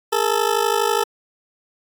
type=ring-modulated tone; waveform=20% pulse; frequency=437.3 Hz; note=A4; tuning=11 cents flat; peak=-9 dBFS; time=0.12-1.04 s; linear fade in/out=10 ms; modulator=26.1 Hz; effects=Opus 48 kbps